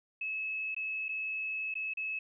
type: tone with dropouts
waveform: sine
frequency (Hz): 2589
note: E7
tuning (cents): -32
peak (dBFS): -33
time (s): 0.21-2.19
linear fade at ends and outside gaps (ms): 5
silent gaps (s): 0.747-0.764 / 1.084-1.09 / 1.741-1.753 / 1.937-1.971
effects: none

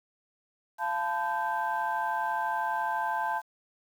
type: tone cluster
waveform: sine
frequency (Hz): 690 / 876 / 1008 / 1562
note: F5 / A5 / B5 / G6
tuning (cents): -21 / -8 / +35 / -7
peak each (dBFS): -35 / -29 / -34 / -34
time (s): 0.78-3.42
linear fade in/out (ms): 50
effects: tanh soft clip ceiling -19 dBFS + 9-bit

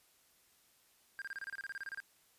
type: tone bursts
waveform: triangle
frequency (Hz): 1600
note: G6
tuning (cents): +35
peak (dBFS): -38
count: 15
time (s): 1.19-2.002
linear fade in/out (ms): 0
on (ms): 28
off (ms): 28
effects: white hiss -69 dBFS RMS until 2.38 s + resampled to 32000 Hz

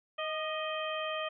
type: harmonic tone with a mistuned harmonic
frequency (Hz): 627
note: D#5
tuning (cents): +13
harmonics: 1 / 2 / 3 / 4 / 5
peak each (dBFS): -36 / -38 / -43 / -42 / -41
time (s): 0.18-1.29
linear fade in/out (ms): 10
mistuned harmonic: 2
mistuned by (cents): -39
effects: none

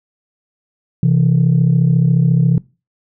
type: tone pair together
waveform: sine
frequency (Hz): 130.81 / 165.03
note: C3 / E3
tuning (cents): 0 / +2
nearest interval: major third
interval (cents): 402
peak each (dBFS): -11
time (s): 1.03-2.58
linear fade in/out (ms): 2
effects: noise-tail reverb RT60 0.3 s tail -23 dB re dry + tanh soft clip ceiling -5 dBFS

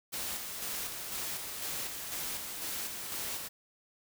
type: noise with tremolo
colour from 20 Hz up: white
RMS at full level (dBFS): -37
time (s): 0.12-3.49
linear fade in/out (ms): 20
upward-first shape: square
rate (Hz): 2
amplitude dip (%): 35
effects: none

